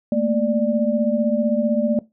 sine tone cluster, 218.9 / 234.5 / 590 Hz, A3 / A#3 / D5, -9 / +11 / +8 cents, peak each -21 dBFS, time 0.12-1.99 s, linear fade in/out 2 ms, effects noise-tail reverb RT60 0.2 s tail -19 dB re dry

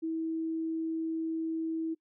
sine tone, 323.8 Hz, E4, 31 cents flat, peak -30 dBFS, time 0.02-1.95 s, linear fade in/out 20 ms, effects noise-tail reverb RT60 0.1 s tail -23 dB re dry

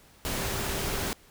sine tone in noise, 394.3 Hz, G4, 10 cents sharp, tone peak -40 dBFS, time 0.39-1.1 s, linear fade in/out 0 ms, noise pink, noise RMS -31 dBFS, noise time 0.25-1.13 s, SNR -12 dB, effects pink hiss -57 dBFS RMS until 1.3 s

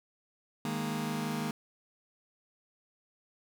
sawtooth chord, D# suspended fourth, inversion none, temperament just, 155.56 / 207.4 / 233.3 Hz, D#3 / G#3 / A#3, 0 / -2 / +2 cents, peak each -33 / -33 / -31 dBFS, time 0.65-1.51 s, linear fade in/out 2 ms, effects none

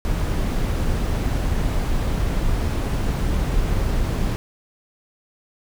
brown noise, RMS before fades -21 dBFS, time 0.05-4.36 s, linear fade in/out 0 ms, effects none

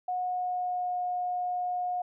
sine tone with pitch glide, 728 to 720.5 Hz, F#5 to F#5, -28 to -46 cents, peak -28 dBFS, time 0.08-2.02 s, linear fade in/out 5 ms, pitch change -18 cents, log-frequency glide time 0.21-0.97 s, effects none

